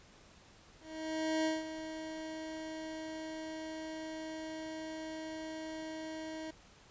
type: tone with ADSR envelope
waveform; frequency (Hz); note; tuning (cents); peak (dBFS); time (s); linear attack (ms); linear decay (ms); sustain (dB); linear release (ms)
25% pulse; 316.6; D#4; +30; -26; 0.8-6.51; 650; 180; -11; 7
effects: pink hiss -60 dBFS RMS until 6.9 s + resampled to 16000 Hz